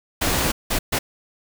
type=noise bursts at uneven times; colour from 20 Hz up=pink; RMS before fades=-21 dBFS; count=3; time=0.21-0.52 / 0.7-0.79 / 0.92-0.99 s; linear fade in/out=10 ms; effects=none